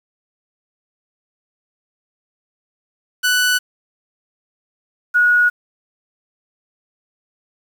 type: tone pair in turn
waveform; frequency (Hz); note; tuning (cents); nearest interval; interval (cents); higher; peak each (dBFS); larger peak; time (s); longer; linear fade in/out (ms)
sawtooth / sine; 1487 / 1454.7; F#6 / F#6; +8 / -30; unison; 38; first; -10; neither; 3.23-3.59 / 5.14-5.5; neither; 20
effects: 7-bit